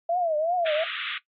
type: tone with vibrato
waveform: sine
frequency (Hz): 661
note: E5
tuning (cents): +5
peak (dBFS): -22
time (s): 0.09-0.84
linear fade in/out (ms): 5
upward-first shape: triangle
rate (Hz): 2.7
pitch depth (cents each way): 190
type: band-pass noise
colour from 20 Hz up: white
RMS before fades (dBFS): -32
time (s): 0.66-1.18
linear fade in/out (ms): 2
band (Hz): 1200 to 3600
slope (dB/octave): 96
effects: noise-tail reverb RT60 0.1 s tail -17 dB re dry + AAC 32 kbps